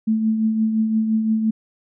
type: tone with tremolo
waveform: sine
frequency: 220 Hz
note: A3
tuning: in tune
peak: -14 dBFS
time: 0.07-1.51 s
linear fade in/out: 10 ms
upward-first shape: triangle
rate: 5.8 Hz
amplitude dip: 50%
effects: none